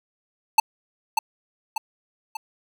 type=tone with echo; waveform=square; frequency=880 Hz; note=A5; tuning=in tune; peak=-11 dBFS; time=0.58-0.6 s; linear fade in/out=5 ms; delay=590 ms; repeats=3; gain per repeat=-6 dB; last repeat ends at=2.37 s; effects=none